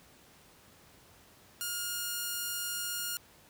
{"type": "tone", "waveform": "5% pulse", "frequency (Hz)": 1421, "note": "F6", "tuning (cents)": 30, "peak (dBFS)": -22, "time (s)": [1.61, 3.17], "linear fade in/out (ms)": 0, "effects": ["pink hiss -59 dBFS RMS until 3.49 s", "high-pass 60 Hz 12 dB/octave"]}